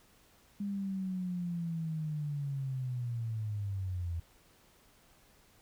sine linear sweep, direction down, 203.5 to 82.41 Hz, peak -33 dBFS, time 0.6-4.2 s, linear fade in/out 5 ms, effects pink hiss -64 dBFS RMS until 5.61 s

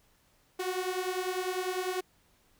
sawtooth beating tone pair, 363.7 / 373.7 Hz, F#4 / F#4, -30 / +17 cents, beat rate 10 Hz, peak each -30 dBFS, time 0.59-2.01 s, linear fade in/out 10 ms, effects pink hiss -67 dBFS RMS until 2.59 s

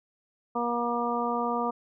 harmonic tone, 238.4 Hz, A#3, 39 cents sharp, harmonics 1 / 2 / 3 / 4 / 5, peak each -32 / -32 / -32 / -32 / -32 dBFS, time 0.55-1.71 s, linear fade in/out 10 ms, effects none

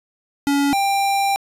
square tone pair in turn, 282.5 / 791.9 Hz, C#4 / G5, +33 / +17 cents, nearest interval octave + tritone, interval 1784 cents, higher second, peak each -16 / -17 dBFS, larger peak first, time 0.47-0.73 / 0.73-1.36 s, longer second, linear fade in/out 0 ms, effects resampled to 32000 Hz + 8-bit

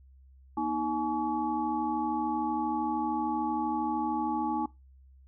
sine tone cluster, 241.7 / 314.7 / 847 / 1133 Hz, B3 / D#4 / G#5 / C#6, -37 / +20 / +34 / +37 cents, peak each -35 / -32 / -31 / -38 dBFS, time 0.57-4.66 s, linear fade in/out 5 ms, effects noise-tail reverb RT60 0.2 s tail -19 dB re dry + added 66 Hz sine -53 dBFS peak until 5.27 s

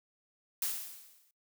blue noise with exponential decay, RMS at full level -31 dBFS, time 0.62-1.31 s, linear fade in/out 2 ms, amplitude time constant 150 ms, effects noise-tail reverb RT60 0.2 s tail -26 dB re dry

